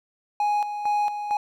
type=tone with tremolo; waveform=triangle; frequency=830.6 Hz; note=G#5; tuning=in tune; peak=-18 dBFS; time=0.4-1.37 s; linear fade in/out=2 ms; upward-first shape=square; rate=2.2 Hz; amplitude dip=60%; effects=none